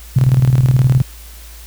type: tone with tremolo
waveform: sine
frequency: 128.7 Hz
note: C3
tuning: 28 cents flat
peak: -6 dBFS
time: 0.16-1.02 s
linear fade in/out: 5 ms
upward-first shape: square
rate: 19 Hz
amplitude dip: 60%
effects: added 56 Hz sine -34 dBFS peak until 1.66 s + white hiss -40 dBFS RMS until 1.66 s